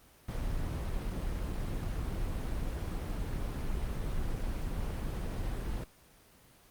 brown noise, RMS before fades -34 dBFS, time 0.28-5.84 s, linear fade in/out 5 ms, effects pink hiss -60 dBFS RMS until 6.7 s + Opus 24 kbps

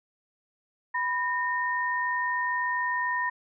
sine tone pair together, 989 / 1836 Hz, B5 / A#6, +2 / -27 cents, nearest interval major seventh, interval 1071 cents, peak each -28 dBFS, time 0.94-3.3 s, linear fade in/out 10 ms, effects none

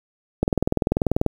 click train, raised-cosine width 2 ms, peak -5 dBFS, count 18, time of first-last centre 0.43-1.263 s, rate 20.4 Hz, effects 7-bit

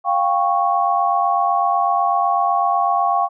sine tone cluster, 702 / 790 / 1105 Hz, F5 / G5 / C#6, +9 / +13 / -6 cents, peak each -19 dBFS, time 0.04-3.29 s, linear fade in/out 50 ms, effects none

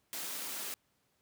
white high-pass noise, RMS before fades -40 dBFS, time 0.13-0.74 s, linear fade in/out 0 ms, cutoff 180 Hz, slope 24 dB/octave, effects pink hiss -75 dBFS RMS until 1.21 s + high-pass 80 Hz 12 dB/octave

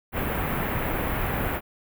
pink band-stop noise, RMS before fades -27 dBFS, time 0.12-1.61 s, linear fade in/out 50 ms, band 2400 to 14000 Hz, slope 24 dB/octave, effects none

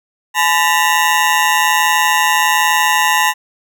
20% pulse ring-modulated tone, 932 Hz, A#5, 1 cent flat, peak -3 dBFS, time 0.34-3.34 s, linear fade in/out 50 ms, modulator 80.6 Hz, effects none

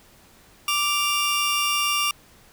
sawtooth tone pair together, 1174.7 / 2794 Hz, D6 / F7, 0 / 0 cents, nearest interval octave + minor third, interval 1500 cents, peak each -20 dBFS, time 0.68-2.11 s, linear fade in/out 2 ms, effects pink hiss -53 dBFS RMS until 2.52 s

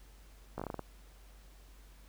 slowing click train, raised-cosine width 1 ms, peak -24 dBFS, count 8, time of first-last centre 0.58-0.793 s, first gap 16 ms, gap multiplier 1.21, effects added 48 Hz sine -54 dBFS peak until 2.08 s + pink hiss -63 dBFS RMS until 2.08 s

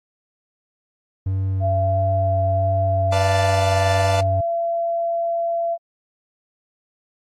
triangle tone with vibrato, 95 Hz, F#2, 46 cents sharp, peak -17 dBFS, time 1.26-4.41 s, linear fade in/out 5 ms, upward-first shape sine, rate 1.5 Hz, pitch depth 17 cents each way
sine tone, 677 Hz, E5, 46 cents sharp, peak -19 dBFS, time 1.6-5.78 s, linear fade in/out 50 ms
sawtooth chord, B half-diminished seventh, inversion none, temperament equal, 493.9 / 587.3 / 698.5 / 880 Hz, B4 / D5 / F5 / A5, 0 / 0 / 0 / 0 cents, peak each -24 / -22 / -24 / -22 dBFS, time 3.12-4.21 s, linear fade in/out 5 ms
effects low-pass 8000 Hz 12 dB/octave + AAC 64 kbps

